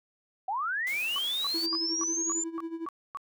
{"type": "linear sweep", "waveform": "sine", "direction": "up", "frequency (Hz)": [723, 7230], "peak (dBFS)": -28, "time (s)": [0.48, 2.44], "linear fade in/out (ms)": 5}
{"type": "high-pass noise", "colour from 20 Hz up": "white", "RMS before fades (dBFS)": -43, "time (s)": [0.87, 1.66], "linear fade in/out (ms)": 0, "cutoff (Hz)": 170, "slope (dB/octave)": 12}
{"type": "tone bursts", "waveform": "sine", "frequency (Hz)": 1132, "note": "C#6", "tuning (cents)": 36, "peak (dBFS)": -33, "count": 8, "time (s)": [1.16, 3.172], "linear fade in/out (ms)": 0, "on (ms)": 24, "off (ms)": 260}
{"type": "tone with tremolo", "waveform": "triangle", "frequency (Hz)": 329.6, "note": "E4", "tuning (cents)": 0, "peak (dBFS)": -29, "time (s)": [1.54, 2.86], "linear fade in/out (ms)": 5, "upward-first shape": "sine", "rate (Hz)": 11, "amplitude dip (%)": 75}
{"effects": []}